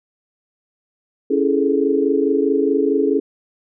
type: chord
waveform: sine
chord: A major seventh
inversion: first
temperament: equal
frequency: 277.2 / 329.6 / 415.3 / 440 Hz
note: C#4 / E4 / G#4 / A4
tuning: 0 / 0 / 0 / 0 cents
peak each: -19 / -22 / -18 / -21 dBFS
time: 1.3-3.2 s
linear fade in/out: 10 ms
effects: none